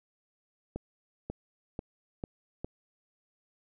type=accelerating click train; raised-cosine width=2 ms; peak=-22 dBFS; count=5; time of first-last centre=0.76-2.646 s; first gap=540 ms; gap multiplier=0.91; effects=none